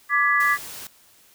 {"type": "chord", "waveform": "sine", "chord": "G# diminished", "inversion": "second", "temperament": "equal with one note detuned", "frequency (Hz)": [1174.7, 1681.5, 1975.5], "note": ["D6", "G#6", "B6"], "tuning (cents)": [0, 21, 0], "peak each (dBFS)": -21, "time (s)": [0.09, 0.58], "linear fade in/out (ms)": 50}
{"type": "noise", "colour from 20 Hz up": "white", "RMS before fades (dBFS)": -37, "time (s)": [0.4, 0.87], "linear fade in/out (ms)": 2}
{"effects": ["white hiss -55 dBFS RMS until 1.34 s"]}